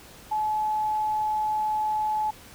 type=tone; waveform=sine; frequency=857 Hz; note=A5; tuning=46 cents flat; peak=-23 dBFS; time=0.31-2.31 s; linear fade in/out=10 ms; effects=pink hiss -48 dBFS RMS until 2.54 s